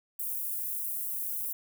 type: high-pass noise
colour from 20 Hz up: white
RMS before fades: -34 dBFS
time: 0.19-1.53 s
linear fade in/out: 5 ms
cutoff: 11000 Hz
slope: 24 dB/octave
effects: none